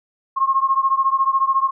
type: beating tone pair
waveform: sine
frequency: 1072 / 1086 Hz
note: C6 / C#6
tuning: +42 / -36 cents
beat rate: 14 Hz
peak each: -17 / -19 dBFS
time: 0.36-1.71 s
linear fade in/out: 20 ms
effects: none